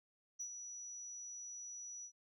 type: tone with ADSR envelope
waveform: sine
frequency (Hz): 5880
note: F#8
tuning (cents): -12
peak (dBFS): -39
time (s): 0.39-2.12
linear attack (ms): 17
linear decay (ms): 75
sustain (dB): -7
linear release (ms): 79
effects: tanh soft clip ceiling -36 dBFS

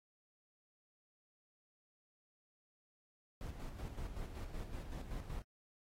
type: noise with tremolo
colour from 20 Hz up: brown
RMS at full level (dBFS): -43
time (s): 3.41-5.42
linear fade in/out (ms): 0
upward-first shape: square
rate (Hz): 5.3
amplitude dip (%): 50
effects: AAC 48 kbps

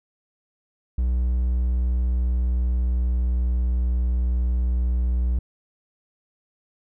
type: tone with pitch glide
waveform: triangle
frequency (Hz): 61.5 to 61.08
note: B1 to B1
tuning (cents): -7 to -18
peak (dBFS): -17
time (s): 0.98-5.39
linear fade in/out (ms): 5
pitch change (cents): -11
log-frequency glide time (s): 1.72-3.61
effects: none

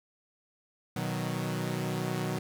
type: chord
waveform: sawtooth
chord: B major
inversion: none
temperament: equal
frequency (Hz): 123.47 / 155.56 / 185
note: B2 / D#3 / F#3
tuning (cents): 0 / 0 / 0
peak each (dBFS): -31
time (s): 0.96-2.39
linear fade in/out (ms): 5
effects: 10-bit

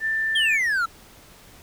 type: tone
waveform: sine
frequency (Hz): 1777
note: A6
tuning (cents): +17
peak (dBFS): -21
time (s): 0-0.6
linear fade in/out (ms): 50
type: exponential sweep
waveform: triangle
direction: down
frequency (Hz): 3311 to 1310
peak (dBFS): -18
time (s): 0.35-0.86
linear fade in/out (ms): 10
effects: pink hiss -49 dBFS RMS until 1.62 s

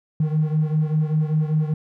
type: beating tone pair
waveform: triangle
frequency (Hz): 153.1 / 158.2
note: D#3 / D#3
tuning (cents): -28 / +29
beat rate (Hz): 5.1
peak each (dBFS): -16 / -20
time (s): 0.2-1.74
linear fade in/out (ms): 5
effects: tanh soft clip ceiling -13 dBFS

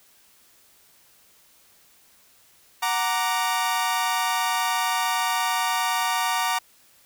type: chord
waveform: sawtooth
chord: Gb augmented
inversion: none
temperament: equal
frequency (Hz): 740 / 932.3 / 1174.7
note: Gb5 / Bb5 / D6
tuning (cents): 0 / 0 / 0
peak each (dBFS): -24 / -21 / -24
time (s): 2.82-6.59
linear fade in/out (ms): 10
effects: white hiss -57 dBFS RMS until 7.05 s

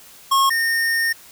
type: tone pair in turn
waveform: square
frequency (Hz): 1087 / 1832.8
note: C#6 / A#6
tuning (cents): -34 / -30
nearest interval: major sixth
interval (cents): 904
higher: second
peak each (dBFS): -14 / -18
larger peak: first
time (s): 0.31-0.5 / 0.5-1.13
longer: second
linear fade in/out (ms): 10
effects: white hiss -45 dBFS RMS until 1.31 s

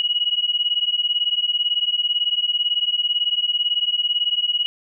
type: beating tone pair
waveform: sine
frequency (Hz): 2900 / 2918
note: F#7 / F#7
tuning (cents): -35 / -25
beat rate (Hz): 18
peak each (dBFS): -21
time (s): 0-4.66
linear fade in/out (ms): 0
effects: none

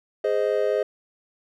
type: chord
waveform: triangle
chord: Ab major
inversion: none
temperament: just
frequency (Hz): 415.3 / 519.1 / 623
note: Ab4 / C5 / Eb5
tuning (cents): 0 / -14 / +2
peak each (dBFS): -22 / -23 / -23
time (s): 0.24-0.83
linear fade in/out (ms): 5
effects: none

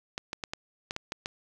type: clicks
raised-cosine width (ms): 0.2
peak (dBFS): -16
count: 8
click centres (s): 0.179 / 0.331 / 0.438 / 0.535 / 0.909 / 0.964 / 1.121 / 1.259
effects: none

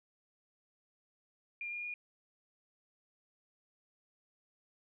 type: tone with pitch steps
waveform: sine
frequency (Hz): 2402 / 2421 / 2436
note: D7 / D#7 / D#7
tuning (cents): +38 / -48 / -37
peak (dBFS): -38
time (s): 1.61-1.94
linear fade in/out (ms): 2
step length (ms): 110
effects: none

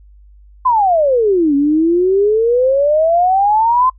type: exponential two-way sweep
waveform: sine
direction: down then up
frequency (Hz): 1045 to 277.2 to 1045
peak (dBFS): -9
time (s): 0.65-3.9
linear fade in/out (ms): 10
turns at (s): 1.55
effects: noise-tail reverb RT60 0.1 s tail -22 dB re dry + added 50 Hz sine -40 dBFS peak until 3.98 s

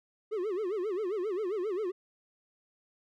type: tone with vibrato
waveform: triangle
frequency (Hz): 394.5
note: G4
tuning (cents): +11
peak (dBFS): -28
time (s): 0.31-1.92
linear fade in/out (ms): 20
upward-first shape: sine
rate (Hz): 7.5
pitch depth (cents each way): 210
effects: none

